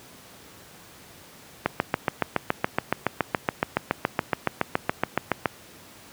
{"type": "click train", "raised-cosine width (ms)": 0.5, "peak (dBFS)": -5, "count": 28, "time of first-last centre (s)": [1.66, 5.457], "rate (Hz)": 7.11, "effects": ["pink hiss -48 dBFS RMS until 6.12 s", "high-pass 100 Hz 12 dB/octave"]}